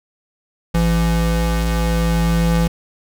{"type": "tone pair together", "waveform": "square", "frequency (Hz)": [55.95, 168.4], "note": ["A1", "E3"], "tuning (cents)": [30, 37], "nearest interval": "octave + perfect fifth", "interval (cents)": 1907, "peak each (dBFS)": -18, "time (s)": [0.74, 2.68], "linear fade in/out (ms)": 10, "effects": []}